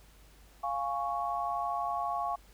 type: chord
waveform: sine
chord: Db major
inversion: first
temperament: equal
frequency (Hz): 698.5 / 830.6 / 1108.7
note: F5 / Ab5 / Db6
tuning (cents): 0 / 0 / 0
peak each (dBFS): -34 / -36 / -34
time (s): 0.63-2.36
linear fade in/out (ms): 10
effects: added 50 Hz sine -57 dBFS peak until 2.53 s + pink hiss -61 dBFS RMS until 2.53 s